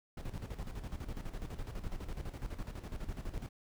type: noise with tremolo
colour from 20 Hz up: brown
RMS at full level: -39 dBFS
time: 0.17-3.49 s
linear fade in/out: 5 ms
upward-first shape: square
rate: 12 Hz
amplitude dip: 65%
effects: none